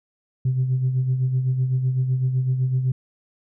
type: tone with tremolo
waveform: sine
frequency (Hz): 129.1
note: C3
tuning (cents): -23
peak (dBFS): -15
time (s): 0.45-2.92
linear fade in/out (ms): 5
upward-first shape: sine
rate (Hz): 7.9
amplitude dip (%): 55
effects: tanh soft clip ceiling -14 dBFS